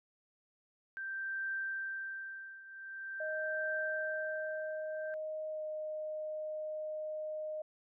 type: tone with tremolo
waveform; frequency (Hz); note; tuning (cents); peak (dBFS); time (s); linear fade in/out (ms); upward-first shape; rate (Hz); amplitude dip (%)
sine; 1568; G6; 0; -34; 0.97-5.14; 0; triangle; 0.45; 85
type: tone with pitch glide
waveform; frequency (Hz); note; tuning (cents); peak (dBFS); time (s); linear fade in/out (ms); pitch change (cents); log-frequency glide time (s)
sine; 622.3 to 617.3; D#5 to D#5; 0 to -14; -37; 3.2-7.62; 5; -14; 5.5-5.62
effects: none